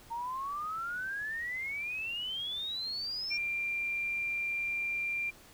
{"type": "exponential sweep", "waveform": "sine", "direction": "up", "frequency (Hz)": [911, 5550], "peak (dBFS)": -34, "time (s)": [0.1, 3.38], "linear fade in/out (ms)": 20}
{"type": "tone", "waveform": "sine", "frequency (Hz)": 2378, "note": "D7", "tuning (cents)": 21, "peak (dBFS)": -31, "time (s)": [3.3, 5.31], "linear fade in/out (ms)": 20}
{"effects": ["pink hiss -56 dBFS RMS until 5.53 s"]}